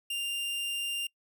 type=tone; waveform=45% pulse; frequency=2794 Hz; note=F7; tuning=in tune; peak=-31 dBFS; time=0.1-1.07 s; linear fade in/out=5 ms; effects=noise-tail reverb RT60 0.1 s tail -25 dB re dry